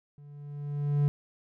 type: tone with level ramp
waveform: triangle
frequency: 144.9 Hz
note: D3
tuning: 23 cents flat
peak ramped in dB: -46 to -18 dBFS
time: 0.18-1.08 s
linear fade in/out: 0 ms
effects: none